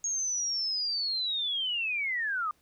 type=linear sweep; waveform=sine; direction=down; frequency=6600 to 1186 Hz; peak=-28 dBFS; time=0.04-2.51 s; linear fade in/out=2 ms; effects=pink hiss -68 dBFS RMS until 2.61 s

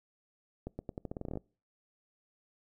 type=accelerating click train; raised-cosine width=2 ms; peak=-25 dBFS; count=14; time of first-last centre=0.67-1.373 s; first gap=120 ms; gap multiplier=0.85; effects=noise-tail reverb RT60 0.4 s tail -25 dB re dry

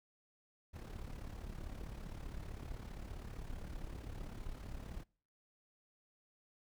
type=noise with amplitude modulation; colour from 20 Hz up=brown; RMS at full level=-43 dBFS; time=0.73-5.04 s; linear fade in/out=20 ms; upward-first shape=sine; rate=35.4 Hz; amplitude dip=65%; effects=noise-tail reverb RT60 0.5 s tail -26 dB re dry

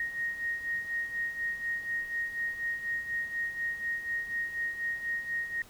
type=beating tone pair; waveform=sine; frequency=1864.7 / 1868.8 Hz; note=A#6 / A#6; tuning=0 / +4 cents; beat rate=4.1 Hz; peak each=-38 / -32 dBFS; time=0-5.62 s; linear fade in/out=2 ms; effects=pink hiss -55 dBFS RMS until 5.69 s

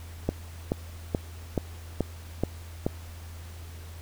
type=click train; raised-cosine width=2 ms; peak=-11 dBFS; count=7; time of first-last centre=0.29-2.865 s; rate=2.33 Hz; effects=added 83 Hz sine -40 dBFS peak until 4.01 s + pink hiss -50 dBFS RMS until 4.01 s

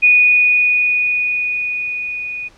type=tone with level ramp; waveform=sine; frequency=2469 Hz; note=D#7; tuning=14 cents flat; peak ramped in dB=-6 to -23 dBFS; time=0.02-2.49 s; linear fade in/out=20 ms; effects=pink hiss -49 dBFS RMS until 2.57 s + low-pass 6000 Hz 12 dB/octave

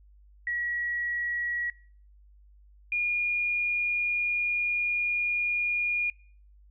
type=tone pair in turn; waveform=sine; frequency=1919 / 2430 Hz; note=A#6 / D#7; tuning=+50 / -42 cents; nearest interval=major third; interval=408 cents; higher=second; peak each=-27 / -25 dBFS; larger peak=second; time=0.47-1.7 / 2.92-6.1 s; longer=second; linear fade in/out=2 ms; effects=noise-tail reverb RT60 0.5 s tail -25 dB re dry + added 50 Hz sine -53 dBFS peak until 6.7 s

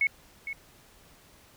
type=tone with echo; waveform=sine; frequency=2200 Hz; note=C#7; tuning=14 cents flat; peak=-21 dBFS; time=0.01-0.07 s; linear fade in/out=2 ms; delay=460 ms; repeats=1; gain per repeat=-11 dB; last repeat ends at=0.53 s; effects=pink hiss -57 dBFS RMS until 1.56 s

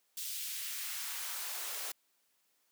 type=noise with high-pass filter sweep; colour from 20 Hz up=white; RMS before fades=-40 dBFS; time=0.17-1.92 s; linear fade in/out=5 ms; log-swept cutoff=3900 to 440 Hz; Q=0.96; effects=white hiss -75 dBFS RMS until 2.71 s + high-pass 200 Hz 12 dB/octave

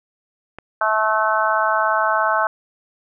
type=click; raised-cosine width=0.5 ms; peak=-19 dBFS; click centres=0.586 s
type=harmonic tone; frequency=217.1 Hz; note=A3; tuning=23 cents flat; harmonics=3 / 4 / 5 / 6 / 7; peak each=-22 / -22 / -22 / -22 / -22 dBFS; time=0.81-2.47 s; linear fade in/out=2 ms
effects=none

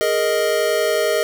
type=chord; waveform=square; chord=Ab suspended second; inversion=none; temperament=equal; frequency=415.3 / 466.2 / 622.3 Hz; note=Ab4 / Bb4 / Eb5; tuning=0 / 0 / 0 cents; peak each=-23 / -22 / -20 dBFS; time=0.01-1.23 s; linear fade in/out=0 ms; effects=none

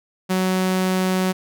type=tone; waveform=sawtooth; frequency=186.2 Hz; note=F#3; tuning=11 cents sharp; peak=-14 dBFS; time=0.29-1.33 s; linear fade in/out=20 ms; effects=none

